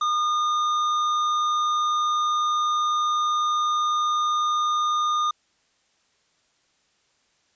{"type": "tone with tanh clipping", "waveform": "sine", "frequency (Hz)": 1218, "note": "D#6", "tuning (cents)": -37, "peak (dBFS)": -22, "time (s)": [0.01, 5.31], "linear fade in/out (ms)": 5, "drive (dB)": 11, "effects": ["white hiss -66 dBFS RMS until 7.55 s", "resampled to 16000 Hz"]}